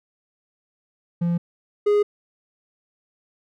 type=tone pair in turn; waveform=triangle; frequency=171.8 / 413.8 Hz; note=F3 / G#4; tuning=-28 / -6 cents; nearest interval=octave + minor third; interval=1522 cents; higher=second; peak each=-17 / -13 dBFS; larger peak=second; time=1.21-1.38 / 1.86-2.03 s; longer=neither; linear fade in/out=10 ms; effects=none